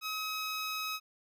15% pulse tone, 1273 Hz, D#6, 39 cents sharp, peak -28 dBFS, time 0.01-1 s, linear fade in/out 50 ms, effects none

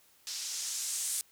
violet noise with low-pass filter sweep, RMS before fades -36 dBFS, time 0.27-1.21 s, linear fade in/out 0 ms, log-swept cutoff 5100 to 8800 Hz, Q 1.7, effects white hiss -64 dBFS RMS until 1.31 s

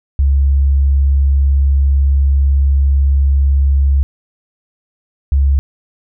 sine tone pair in turn, 69 / 69 Hz, C#2 / C#2, -7 / -7 cents, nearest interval unison, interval 0 cents, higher neither, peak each -8 dBFS, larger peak neither, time 0.19-4.03 / 5.32-5.59 s, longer first, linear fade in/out 0 ms, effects none

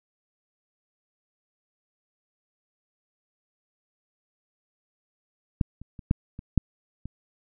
clicks, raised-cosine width 5 ms, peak -9 / -29 / -28 / -8 / -25 / -6 / -23 dBFS, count 7, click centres 5.612 / 5.816 / 5.992 / 6.111 / 6.391 / 6.577 / 7.056 s, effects none

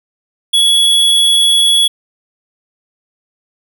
square tone, 3372 Hz, G#7, 26 cents sharp, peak -8 dBFS, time 0.53-1.88 s, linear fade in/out 10 ms, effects none

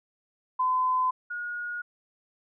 sine tone pair in turn, 1019 / 1441.1 Hz, C6 / F#6, -46 / -46 cents, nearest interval tritone, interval 600 cents, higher second, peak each -22 / -31 dBFS, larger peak first, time 0.59-1.11 / 1.3-1.82 s, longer neither, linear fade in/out 10 ms, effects none

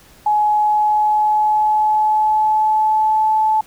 sine tone with pitch glide, 843 to 868.2 Hz, G#5 to A5, +26 to -23 cents, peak -12 dBFS, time 0.26-3.61 s, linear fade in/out 5 ms, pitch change +51 cents, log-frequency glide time 0.42-3.3 s, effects pink hiss -47 dBFS RMS until 3.66 s

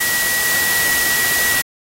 sine tone in noise, 1928 Hz, B6, 42 cents flat, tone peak -18 dBFS, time 0-1.62 s, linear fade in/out 10 ms, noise white, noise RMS -19 dBFS, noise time 0-1.62 s, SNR -2 dB, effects AAC 48 kbps

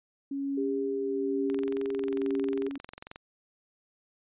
sine tone with tremolo, 277.2 Hz, C#4, in tune, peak -28 dBFS, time 0.31-2.78 s, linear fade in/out 5 ms, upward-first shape triangle, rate 1.1 Hz, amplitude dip 60%
sine tone with vibrato, 399.7 Hz, G4, 34 cents sharp, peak -29 dBFS, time 0.57-2.69 s, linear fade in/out 10 ms, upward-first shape sine, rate 1 Hz, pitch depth 14 cents each way
click train, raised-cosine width 0.3 ms, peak -26 dBFS, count 38, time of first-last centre 1.5-3.159 s, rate 22.3 Hz
effects resampled to 8000 Hz

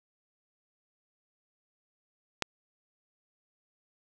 click, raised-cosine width 0.2 ms, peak -10 dBFS, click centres 2.423 s, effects none

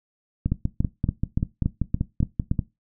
two click trains, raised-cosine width 5 ms, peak -10 / -9 dBFS, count 12 / 8, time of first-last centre 0.46-2.592 / 0.52-2.514 s, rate 5.16 / 3.51 Hz, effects noise-tail reverb RT60 0.2 s tail -17 dB re dry

